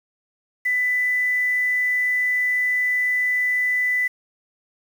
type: tone with quantisation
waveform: sine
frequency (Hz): 1993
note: B6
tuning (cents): +15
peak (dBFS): -18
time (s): 0.65-4.08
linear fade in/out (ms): 10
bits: 7
effects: none